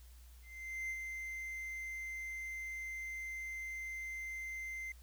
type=tone with ADSR envelope; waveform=triangle; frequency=2081 Hz; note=C7; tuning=10 cents flat; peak=-35 dBFS; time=0.42-4.92 s; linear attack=480 ms; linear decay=55 ms; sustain=-4 dB; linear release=3 ms; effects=added 60 Hz sine -54 dBFS peak until 5.02 s + white hiss -66 dBFS RMS until 5.02 s